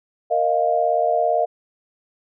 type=chord; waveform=sine; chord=Bb suspended fourth; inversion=none; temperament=just; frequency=466.2 / 621.6 / 699.2 Hz; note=Bb4 / Eb5 / F5; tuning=0 / -2 / +2 cents; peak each=-24 / -20 / -19 dBFS; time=0.3-1.46 s; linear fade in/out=20 ms; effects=none